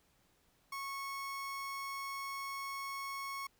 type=tone; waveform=30% pulse; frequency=1100 Hz; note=C#6; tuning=14 cents flat; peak=-37 dBFS; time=0.72-3.47 s; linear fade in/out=5 ms; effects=pink hiss -72 dBFS RMS until 3.59 s